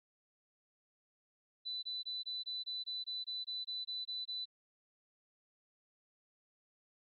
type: tone bursts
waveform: sine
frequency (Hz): 3992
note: B7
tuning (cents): +18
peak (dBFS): -38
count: 14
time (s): 1.65-4.456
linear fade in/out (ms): 20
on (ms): 180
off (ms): 22
effects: Opus 48 kbps